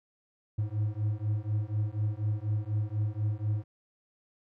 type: beating tone pair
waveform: triangle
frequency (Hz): 103.83 / 107.93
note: G#2 / A2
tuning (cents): 0 / -33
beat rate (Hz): 4.1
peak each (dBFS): -29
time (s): 0.58-3.64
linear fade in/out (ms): 10
effects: none